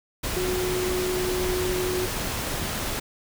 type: tone in noise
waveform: sine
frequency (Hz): 365.6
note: F#4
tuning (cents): -21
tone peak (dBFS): -25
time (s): 0.36-2.06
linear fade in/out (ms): 10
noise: pink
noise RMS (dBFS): -29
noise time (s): 0.23-3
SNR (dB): +1
effects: none